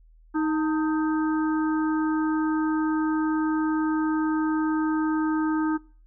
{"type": "harmonic tone with a mistuned harmonic", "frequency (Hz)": 313.2, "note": "D#4", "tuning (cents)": 11, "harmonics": [1, 3, 4, 5], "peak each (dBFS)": [-22, -32, -34, -36], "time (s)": [0.34, 5.78], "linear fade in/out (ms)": 20, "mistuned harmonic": 3, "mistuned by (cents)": -66, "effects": ["noise-tail reverb RT60 0.4 s tail -22 dB re dry", "added 40 Hz sine -51 dBFS peak until 6.06 s"]}